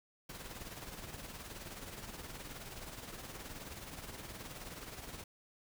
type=noise with tremolo; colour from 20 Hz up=pink; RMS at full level=-45 dBFS; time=0.29-5.24 s; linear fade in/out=5 ms; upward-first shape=triangle; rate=19 Hz; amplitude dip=60%; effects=none